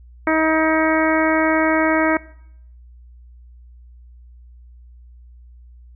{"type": "harmonic tone", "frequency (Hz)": 317, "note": "D#4", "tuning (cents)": 32, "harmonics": [1, 2, 3, 4, 5, 6, 7], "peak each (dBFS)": [-18, -21, -23, -24, -25, -26, -26], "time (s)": [0.27, 2.17], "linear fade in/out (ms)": 2, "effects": ["noise-tail reverb RT60 0.7 s tail -20 dB re dry", "added 60 Hz sine -41 dBFS peak until 5.95 s"]}